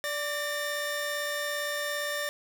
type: tone pair together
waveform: sawtooth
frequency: 584.8 / 1812 Hz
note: D5 / A#6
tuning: -7 / -50 cents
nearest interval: octave + minor sixth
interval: 1957 cents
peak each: -29 / -29 dBFS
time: 0.04-2.29 s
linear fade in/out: 0 ms
effects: 10-bit